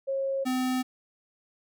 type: tone pair in turn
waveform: sine / square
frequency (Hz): 542 / 255.8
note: C#5 / C4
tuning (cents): -39 / -39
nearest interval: octave + minor second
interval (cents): 1300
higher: first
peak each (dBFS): -26 / -26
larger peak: neither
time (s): 0.07-0.45 / 0.45-0.83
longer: neither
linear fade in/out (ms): 20
effects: none